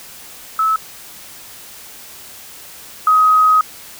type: tone pair in turn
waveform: sine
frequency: 1300 / 1261.5 Hz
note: E6 / D#6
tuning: -24 / +23 cents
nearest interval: minor second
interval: 53 cents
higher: first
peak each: -12 / -8 dBFS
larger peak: second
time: 0.59-0.76 / 3.07-3.61 s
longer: second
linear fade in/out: 2 ms
effects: white hiss -37 dBFS RMS until 3.99 s